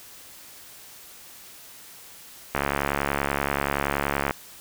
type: click train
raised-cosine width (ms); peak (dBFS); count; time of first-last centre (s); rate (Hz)
0.5; -8; 125; 2.55-4.309; 70.5
effects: white hiss -46 dBFS RMS until 4.6 s